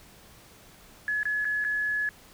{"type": "tone with dropouts", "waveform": "sine", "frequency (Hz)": 1700, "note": "G#6", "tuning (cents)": 40, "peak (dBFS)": -25, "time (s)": [1.08, 2.09], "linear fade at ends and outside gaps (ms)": 1, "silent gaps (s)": [[1.231, 1.254], [1.446, 1.452], [1.642, 1.648]], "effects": ["pink hiss -53 dBFS RMS until 2.33 s"]}